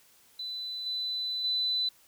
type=tone with level steps; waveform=sine; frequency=4000 Hz; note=B7; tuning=21 cents sharp; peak=-34 / -30 / -26 dBFS; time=0.39-1.89 s; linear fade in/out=5 ms; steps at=0.86 / 1.44 s; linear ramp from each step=5 ms; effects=white hiss -61 dBFS RMS until 2.07 s